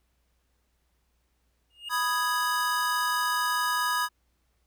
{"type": "tone with exponential growth", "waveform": "triangle", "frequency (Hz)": 2844, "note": "F7", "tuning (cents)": 31, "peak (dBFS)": -30, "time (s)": [1.7, 1.89], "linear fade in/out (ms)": 5, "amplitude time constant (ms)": 41}
{"type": "chord", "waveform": "square", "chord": "G# minor", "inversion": "first", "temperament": "equal", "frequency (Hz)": [987.8, 1244.5, 1661.2], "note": ["B5", "D#6", "G#6"], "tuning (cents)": [0, 0, 0], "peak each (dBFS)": -30, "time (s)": [1.89, 4.09], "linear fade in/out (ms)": 50}
{"effects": ["added 60 Hz sine -70 dBFS peak until 4.66 s", "pink hiss -75 dBFS RMS until 4.66 s"]}